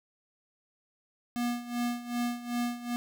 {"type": "tone with tremolo", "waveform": "square", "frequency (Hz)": 240.7, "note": "B3", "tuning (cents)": -44, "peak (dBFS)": -28, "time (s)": [1.36, 2.96], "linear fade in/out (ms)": 0, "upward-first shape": "sine", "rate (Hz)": 2.6, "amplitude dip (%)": 80, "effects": []}